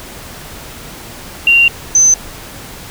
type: tone pair in turn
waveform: sine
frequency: 2767 / 6140 Hz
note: F7 / G8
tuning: -17 / -37 cents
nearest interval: octave + major second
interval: 1380 cents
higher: second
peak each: -5 dBFS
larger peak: neither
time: 1.47-1.68 / 1.95-2.14 s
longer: first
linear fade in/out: 2 ms
effects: pink hiss -31 dBFS RMS until 2.9 s